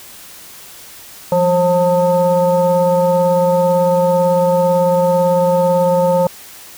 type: tone with frequency modulation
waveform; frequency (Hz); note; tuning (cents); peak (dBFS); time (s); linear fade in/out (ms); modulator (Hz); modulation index
sine; 534; C5; +35; -10; 1.32-6.27; 2; 362; 0.85
effects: white hiss -37 dBFS RMS until 6.77 s